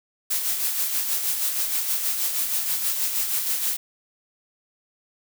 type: noise with tremolo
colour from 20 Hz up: blue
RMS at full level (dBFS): -23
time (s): 0.3-3.77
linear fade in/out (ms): 10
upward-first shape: sine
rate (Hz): 6.3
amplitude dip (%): 45
effects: none